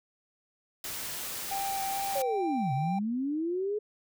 white noise, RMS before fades -37 dBFS, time 0.84-2.22 s, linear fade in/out 2 ms
triangle tone with vibrato, 784 Hz, G5, in tune, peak -29 dBFS, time 1.51-2.99 s, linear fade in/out 5 ms, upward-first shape triangle, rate 2.3 Hz, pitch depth 14 cents each way
sine linear two-way sweep, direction down then up, 574 to 126.5 to 429.3 Hz, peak -28 dBFS, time 2.15-3.79 s, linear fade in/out 10 ms, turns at 2.73 s
effects none

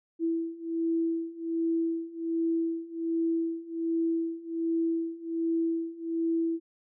sine beating tone pair, 329.6 / 330.9 Hz, E4 / E4, 0 / +7 cents, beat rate 1.3 Hz, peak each -31 / -29 dBFS, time 0.19-6.6 s, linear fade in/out 50 ms, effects none

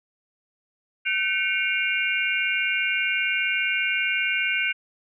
sine tone cluster, 1525 / 2185 / 2380 / 2786 Hz, G6 / C#7 / D7 / F7, -48 / -26 / +22 / -5 cents, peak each -27 dBFS, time 1.05-4.73 s, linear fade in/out 20 ms, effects none

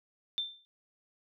sine tone with exponential decay, 3566 Hz, A7, 22 cents sharp, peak -27 dBFS, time 0.38-0.65 s, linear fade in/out 0 ms, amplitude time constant 58 ms, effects none

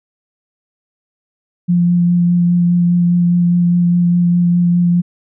sine tone with vibrato, 174.61 Hz, F3, in tune, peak -9 dBFS, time 1.68-5.02 s, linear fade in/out 20 ms, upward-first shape sine, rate 4.9 Hz, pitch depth 12 cents each way, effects none

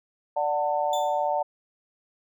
sine chord, D major, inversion none, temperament equal with one note detuned, 587.3 / 740 / 894.9 Hz, D5 / F#5 / A5, 0 / 0 / +29 cents, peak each -27 dBFS, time 0.36-1.43 s, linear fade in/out 10 ms
30% pulse tone with exponential decay, 3520 Hz, A7, in tune, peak -28 dBFS, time 0.93-1.28 s, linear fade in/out 2 ms, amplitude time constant 76 ms
effects none

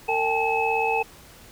sine tone cluster, 453.5 / 787 / 864 / 2582 Hz, A#4 / G5 / A5 / E7, -48 / +7 / -32 / -37 cents, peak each -26 dBFS, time 0.08-1.03 s, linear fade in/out 10 ms, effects pink hiss -48 dBFS RMS until 1.51 s

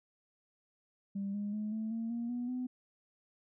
sine tone with pitch steps, 198.3 / 205.2 / 212.3 / 219.6 / 227.3 / 235.1 / 243.3 / 251.7 Hz, G3 / G#3 / G#3 / A3 / A#3 / A#3 / B3 / B3, +20 / -21 / +38 / -3 / -43 / +15 / -26 / +33 cents, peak -33 dBFS, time 1.15-2.67 s, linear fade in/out 10 ms, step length 190 ms, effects tanh soft clip ceiling -30 dBFS

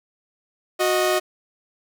sawtooth tone pair together, 366.4 / 622.3 Hz, F#4 / D#5, -17 / 0 cents, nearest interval major sixth, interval 917 cents, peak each -17 dBFS, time 0.79-1.2 s, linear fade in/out 20 ms, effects none

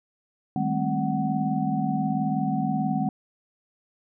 sine tone cluster, 157 / 199.1 / 217.8 / 263.7 / 747 Hz, D#3 / G3 / A3 / C4 / F#5, +16 / +27 / -17 / +14 / +16 cents, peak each -29 dBFS, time 0.56-3.09 s, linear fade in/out 2 ms, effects none

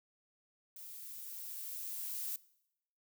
violet noise with level ramp, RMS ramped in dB -50 to -39 dBFS, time 0.76-2.36 s, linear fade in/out 2 ms, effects noise-tail reverb RT60 0.8 s tail -21 dB re dry

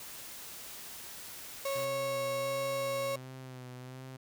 white noise, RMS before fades -46 dBFS, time 0-1.85 s, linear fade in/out 2 ms
35% pulse tone, 550 Hz, C#5, 14 cents flat, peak -30 dBFS, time 1.65-3.16 s, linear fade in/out 5 ms
sawtooth tone with vibrato, 128.2 Hz, C3, 35 cents flat, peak -40 dBFS, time 1.75-4.17 s, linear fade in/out 10 ms, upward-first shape sine, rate 1.4 Hz, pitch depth 35 cents each way
effects none

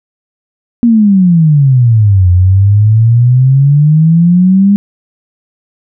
sine exponential two-way sweep, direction down then up, 241.2 to 88.3 to 204.3 Hz, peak -3 dBFS, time 0.83-4.76 s, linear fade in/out 0 ms, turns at 2.3 s, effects none

